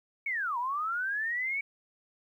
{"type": "linear two-way sweep", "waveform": "sine", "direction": "down then up", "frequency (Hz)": [2264, 932.3, 2264], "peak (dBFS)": -29, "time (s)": [0.26, 1.61], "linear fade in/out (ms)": 5, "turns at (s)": 0.58, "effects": ["11-bit"]}